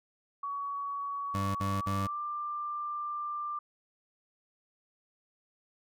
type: tone with pitch glide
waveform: sine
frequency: 1127 to 1187.1 Hz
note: C#6 to D6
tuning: +28 to +18 cents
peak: -33 dBFS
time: 0.43-3.59 s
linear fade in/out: 5 ms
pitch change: +90 cents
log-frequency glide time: 1.69-2.19 s
type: tone bursts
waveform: 25% pulse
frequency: 98 Hz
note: G2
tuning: in tune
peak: -27 dBFS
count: 3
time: 1.34-2.072 s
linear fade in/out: 10 ms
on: 210 ms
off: 51 ms
effects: none